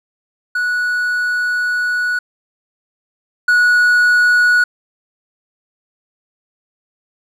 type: tone pair in turn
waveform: triangle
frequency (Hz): 1469 / 1463.1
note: F#6 / F#6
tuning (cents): -13 / -20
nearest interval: unison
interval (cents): 7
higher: first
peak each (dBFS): -13 / -7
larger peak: second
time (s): 0.55-2.19 / 3.48-4.64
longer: first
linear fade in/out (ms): 5
effects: none